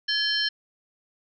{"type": "tone cluster", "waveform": "sine", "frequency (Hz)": [1694, 3093, 4231, 5340], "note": ["G#6", "G7", "C8", "E8"], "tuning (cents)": [34, -24, 19, 22], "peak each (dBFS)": -28, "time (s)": [0.08, 0.49], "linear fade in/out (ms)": 10, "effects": []}